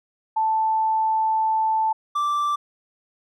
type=tone pair in turn; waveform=sine / triangle; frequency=880 / 1171.7 Hz; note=A5 / D6; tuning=0 / -4 cents; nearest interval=perfect fourth; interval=496 cents; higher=second; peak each=-18 dBFS; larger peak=neither; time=0.36-1.93 / 2.15-2.56 s; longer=first; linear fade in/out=10 ms; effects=none